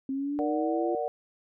sine linear sweep, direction up, 265.5 to 347.9 Hz, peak -28 dBFS, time 0.09-0.95 s, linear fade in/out 2 ms
sine chord, Bb augmented, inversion none, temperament equal, 466.2 / 587.3 / 740 Hz, Bb4 / D5 / F#5, 0 / 0 / 0 cents, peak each -32 dBFS, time 0.39-1.08 s, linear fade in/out 0 ms
effects none

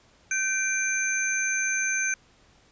sine tone cluster, 1544 / 2358 / 6240 Hz, G6 / D7 / G8, -27 / +6 / -9 cents, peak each -28 dBFS, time 0.31-2.14 s, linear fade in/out 2 ms, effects pink hiss -59 dBFS RMS until 2.71 s + resampled to 16000 Hz

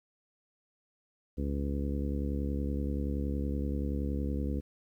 harmonic tone, 70.6 Hz, C#2, 32 cents sharp, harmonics 1 / 2 / 3 / 4 / 5 / 6 / 7, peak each -32 / -40 / -37 / -38 / -45 / -45 / -44 dBFS, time 1.37-4.61 s, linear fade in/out 20 ms, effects 11-bit

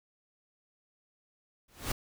pink noise with exponential growth, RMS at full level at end -29 dBFS, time 1.68-1.92 s, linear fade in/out 5 ms, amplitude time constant 52 ms, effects none

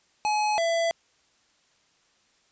square tone pair in turn, 846 / 668.6 Hz, G#5 / E5, +32 / +24 cents, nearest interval major third, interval 408 cents, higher first, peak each -23 dBFS, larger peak neither, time 0.25-0.58 / 0.58-0.91 s, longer neither, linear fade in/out 0 ms, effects white hiss -65 dBFS RMS until 2.51 s + resampled to 16000 Hz

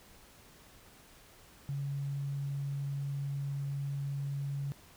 sine tone, 140 Hz, C#3, 18 cents sharp, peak -33 dBFS, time 1.69-4.72 s, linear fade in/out 0 ms, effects pink hiss -58 dBFS RMS until 4.96 s

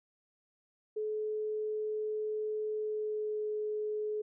sine tone with pitch glide, 428.7 to 425 Hz, A4 to G#4, -45 to +40 cents, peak -32 dBFS, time 0.96-4.22 s, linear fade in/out 10 ms, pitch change -15 cents, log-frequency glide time 2.74-3.49 s, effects none

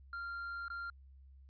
triangle tone with dropouts, 1389 Hz, F6, 10 cents flat, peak -38 dBFS, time 0.13-0.9 s, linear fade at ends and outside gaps 2 ms, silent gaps 0.682-0.701 s, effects added 67 Hz sine -55 dBFS peak until 1.49 s + resampled to 11025 Hz

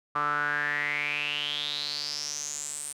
sawtooth tone with band-pass filter sweep, 146.83 Hz, D3, in tune, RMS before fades -31 dBFS, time 0.15-2.93 s, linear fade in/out 10 ms, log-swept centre 1200 to 9100 Hz, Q 8.4, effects none

